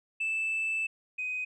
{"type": "tone pair in turn", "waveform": "sine", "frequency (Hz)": [2637, 2506], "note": ["E7", "D#7"], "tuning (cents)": [0, 12], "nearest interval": "minor second", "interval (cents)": 88, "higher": "first", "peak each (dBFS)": [-26, -30], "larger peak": "first", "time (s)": [[0.2, 0.87], [1.18, 1.45]], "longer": "first", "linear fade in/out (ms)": 10, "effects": ["tanh soft clip ceiling -26 dBFS"]}